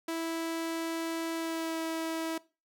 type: tone with pitch glide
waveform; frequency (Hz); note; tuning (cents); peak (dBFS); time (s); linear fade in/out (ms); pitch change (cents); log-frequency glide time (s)
sawtooth; 328.8 to 325; E4 to E4; -4 to -24; -28; 0.08-2.38; 5; -20; 1.34-1.78
effects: noise-tail reverb RT60 0.3 s tail -20 dB re dry